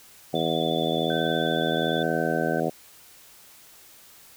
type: harmonic tone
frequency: 81.2 Hz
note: E2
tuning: 26 cents flat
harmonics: 2 / 3 / 4 / 5 / 6 / 7 / 8 / 9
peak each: -31 / -31 / -31 / -31 / -31 / -31 / -31 / -31 dBFS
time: 0.33-2.7 s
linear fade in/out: 10 ms
type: tone with vibrato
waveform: sine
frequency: 3484 Hz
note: A7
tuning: 18 cents flat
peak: -32 dBFS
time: 0.35-2.03 s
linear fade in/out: 5 ms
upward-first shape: sine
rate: 14 Hz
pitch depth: 20 cents each way
type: tone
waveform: sine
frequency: 1536 Hz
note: G6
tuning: 36 cents flat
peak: -32 dBFS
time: 1.1-2.6 s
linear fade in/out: 2 ms
effects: white hiss -51 dBFS RMS until 4.36 s